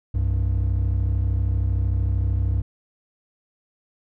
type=tone pair together; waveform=triangle; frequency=64 / 97.06 Hz; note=C2 / G2; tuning=-38 / -17 cents; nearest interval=perfect fifth; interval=721 cents; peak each=-19 dBFS; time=0.14-2.62 s; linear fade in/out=10 ms; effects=tanh soft clip ceiling -12 dBFS